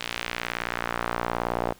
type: tone with band-pass filter sweep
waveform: sawtooth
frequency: 58.9 Hz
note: A#1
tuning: 19 cents sharp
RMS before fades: -30 dBFS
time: 0-1.73 s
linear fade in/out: 10 ms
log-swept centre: 3200 to 690 Hz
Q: 1.3
effects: pink hiss -54 dBFS RMS until 1.79 s